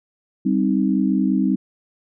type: chord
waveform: sine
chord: C minor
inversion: second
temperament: equal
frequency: 196 / 261.6 / 311.1 Hz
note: G3 / C4 / Eb4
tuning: 0 / 0 / 0 cents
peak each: -19 / -20 / -22 dBFS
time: 0.45-1.56 s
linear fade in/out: 10 ms
effects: none